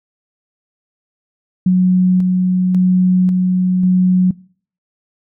sine tone with tremolo, 183.3 Hz, F#3, 16 cents flat, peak -8 dBFS, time 1.66-4.31 s, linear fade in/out 5 ms, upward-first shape square, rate 0.92 Hz, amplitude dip 25%, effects noise-tail reverb RT60 0.5 s tail -23 dB re dry

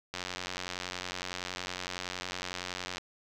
click train, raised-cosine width 0.2 ms, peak -18 dBFS, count 259, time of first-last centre 0.14-2.981 s, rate 90.8 Hz, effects none

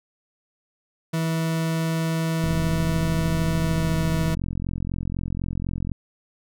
40% pulse tone with pitch glide, 162.7 to 161.67 Hz, E3 to E3, -22 to -33 cents, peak -21 dBFS, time 1.13-4.35 s, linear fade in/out 10 ms, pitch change -11 cents, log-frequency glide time 3.56-3.96 s
click train, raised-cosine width 5 ms, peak -16 dBFS, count 154, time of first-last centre 2.44-5.917 s, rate 44 Hz
effects none

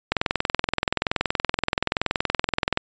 click train, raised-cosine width 0.3 ms, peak -4 dBFS, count 57, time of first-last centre 0.12-2.774 s, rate 21.1 Hz, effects resampled to 16000 Hz

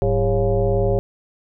sine tone with frequency modulation, 254.9 Hz, C4, 45 cents flat, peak -15 dBFS, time 0.02-0.99 s, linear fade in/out 0 ms, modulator 148 Hz, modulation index 2.4, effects none

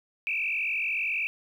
sine tone with frequency modulation, 2489 Hz, D#7, in tune, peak -26 dBFS, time 0.27-1.27 s, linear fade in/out 0 ms, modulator 47.1 Hz, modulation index 4.1, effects 10-bit

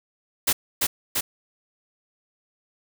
white noise with echo, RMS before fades -20 dBFS, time 0.47-0.53 s, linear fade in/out 10 ms, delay 340 ms, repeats 2, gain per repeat -2 dB, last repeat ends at 1.21 s, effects none

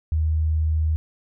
sine tone, 78.5 Hz, D#2, 16 cents sharp, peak -18 dBFS, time 0.12-0.96 s, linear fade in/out 0 ms, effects none

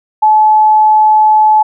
sine tone, 860 Hz, A5, 40 cents flat, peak -4 dBFS, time 0.22-1.63 s, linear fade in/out 10 ms, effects none

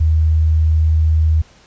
sine tone, 79 Hz, D#2, 27 cents sharp, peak -10 dBFS, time 0-1.42 s, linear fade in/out 10 ms, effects pink hiss -48 dBFS RMS until 1.66 s + resampled to 16000 Hz

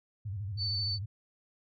sine tone with vibrato, 100.1 Hz, G2, 37 cents sharp, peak -34 dBFS, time 0.25-1.06 s, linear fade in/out 10 ms, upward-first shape square, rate 13 Hz, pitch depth 120 cents each way
sine tone, 4512 Hz, C#8, 30 cents sharp, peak -31 dBFS, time 0.57-0.99 s, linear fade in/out 50 ms
effects none

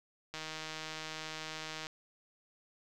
click train, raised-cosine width 0.2 ms, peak -24 dBFS, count 241, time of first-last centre 0.34-1.869 s, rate 157 Hz, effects none

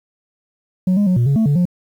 sine tone with pitch steps, 184.4 / 204.8 / 182.6 / 119.9 / 139.6 / 221.9 / 144.1 / 177.5 Hz, F#3 / G#3 / F#3 / A#2 / C#3 / A3 / D3 / F3, -6 / -24 / -23 / +49 / +13 / +15 / -33 / +28 cents, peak -9 dBFS, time 0.87-1.654 s, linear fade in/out 5 ms, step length 98 ms, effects tanh soft clip ceiling -11 dBFS + 8-bit

